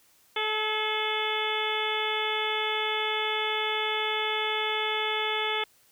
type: harmonic tone with a mistuned harmonic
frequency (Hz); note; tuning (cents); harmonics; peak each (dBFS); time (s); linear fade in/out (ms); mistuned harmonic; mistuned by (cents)
432; A4; -32; 1 / 2 / 3 / 4 / 5 / 6 / 7 / 8; -33 / -33 / -35 / -38 / -32 / -38 / -36 / -33; 0.36-5.64; 5; 4; -28
effects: white hiss -62 dBFS RMS until 5.91 s